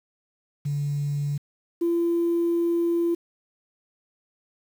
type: tone pair in turn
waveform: sine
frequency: 144.1 / 340.4 Hz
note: D3 / F4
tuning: -33 / -44 cents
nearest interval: octave + minor third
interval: 1489 cents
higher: second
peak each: -23 / -19 dBFS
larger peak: second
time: 0.65-1.38 / 1.81-3.15 s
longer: second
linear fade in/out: 10 ms
effects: tanh soft clip ceiling -16 dBFS + 8-bit